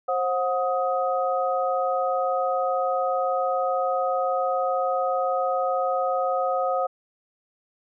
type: tone cluster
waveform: sine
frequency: 531 / 729 / 1256 Hz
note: C5 / F#5 / D#6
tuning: +25 / -26 / +16 cents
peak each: -25 / -25 / -28 dBFS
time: 0.08-6.87 s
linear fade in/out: 10 ms
effects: none